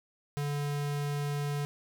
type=tone; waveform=square; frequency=144.7 Hz; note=D3; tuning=25 cents flat; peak=-31 dBFS; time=0.37-1.65 s; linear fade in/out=0 ms; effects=none